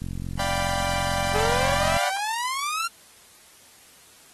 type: click train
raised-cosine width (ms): 5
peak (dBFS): -20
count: 88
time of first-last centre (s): 0.02-1.966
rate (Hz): 44.7
type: chord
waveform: sawtooth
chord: G dominant seventh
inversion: second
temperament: equal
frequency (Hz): 587.3 / 698.5 / 784 / 987.8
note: D5 / F5 / G5 / B5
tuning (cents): 0 / 0 / 0 / 0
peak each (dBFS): -26 / -30 / -25 / -28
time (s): 0.39-2.1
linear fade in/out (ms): 5
type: exponential sweep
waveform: sawtooth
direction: up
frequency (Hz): 416.4 to 1396.9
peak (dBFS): -22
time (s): 1.34-2.88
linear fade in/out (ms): 10
effects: white hiss -52 dBFS RMS until 4.33 s + AAC 32 kbps